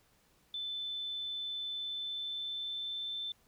sine tone with pitch glide, 3520 to 3544 Hz, A7 to A7, 0 to +12 cents, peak -36 dBFS, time 0.54-3.32 s, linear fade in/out 2 ms, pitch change +12 cents, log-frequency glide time 1.74-3.18 s, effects pink hiss -69 dBFS RMS until 3.47 s

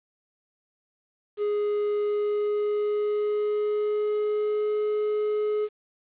triangle tone with pitch glide, 415.3 to 422.6 Hz, G#4 to G#4, 0 to +30 cents, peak -21 dBFS, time 1.37-5.69 s, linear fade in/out 50 ms, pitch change +30 cents, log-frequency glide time 2.01-4.73 s, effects resampled to 8000 Hz + 9-bit

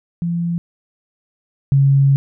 sine tone pair in turn, 170.8 / 137.99 Hz, F3 / C#3, -38 / -8 cents, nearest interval major third, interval 370 cents, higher first, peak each -17 / -9 dBFS, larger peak second, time 0.22-0.58 / 1.72-2.16 s, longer second, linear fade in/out 0 ms, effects none

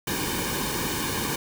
pink noise with comb filter, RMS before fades -28 dBFS, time 0.07-1.36 s, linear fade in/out 5 ms, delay 1.5 ms, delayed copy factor -0.75, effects none

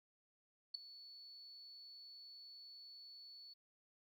sine tone with ADSR envelope, 4435 Hz, C#8, in tune, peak -36 dBFS, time 0.74-3.54 s, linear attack 9 ms, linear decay 6 ms, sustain -18 dB, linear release 13 ms, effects 13-bit

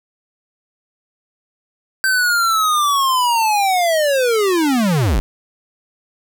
square linear sweep, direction down, 1560 to 37.41 Hz, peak -14 dBFS, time 2.04-5.2 s, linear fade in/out 0 ms, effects none

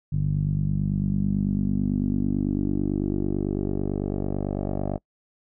10% pulse tone with low-pass filter sweep, 49 Hz, G1, in tune, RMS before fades -25 dBFS, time 0.12-4.98 s, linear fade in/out 10 ms, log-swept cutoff 140 to 590 Hz, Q 3.6, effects noise-tail reverb RT60 0.1 s tail -25 dB re dry

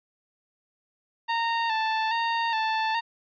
sawtooth tone with vibrato, 902 Hz, A5, 43 cents sharp, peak -20 dBFS, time 1.28-3.01 s, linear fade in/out 20 ms, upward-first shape square, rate 1.2 Hz, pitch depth 40 cents each way, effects resampled to 11025 Hz

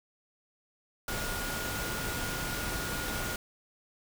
sine tone in noise, 1432 Hz, F6, 43 cents sharp, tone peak -39 dBFS, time 1.08-3.36 s, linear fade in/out 2 ms, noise pink, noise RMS -35 dBFS, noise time 1.08-3.36 s, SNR -7 dB, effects none

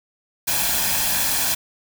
white noise with comb filter, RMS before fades -21 dBFS, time 0.47-1.55 s, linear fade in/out 10 ms, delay 1.2 ms, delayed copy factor +0.55, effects none

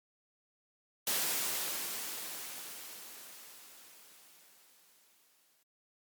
white noise with exponential decay, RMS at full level -31 dBFS, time 1.07-5.63 s, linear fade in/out 2 ms, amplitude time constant 990 ms, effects high-pass 200 Hz 12 dB/octave + MP3 96 kbps

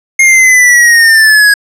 square linear sweep, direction down, 2141 to 1649 Hz, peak -3 dBFS, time 0.19-1.54 s, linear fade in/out 5 ms, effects low-pass 12000 Hz 12 dB/octave

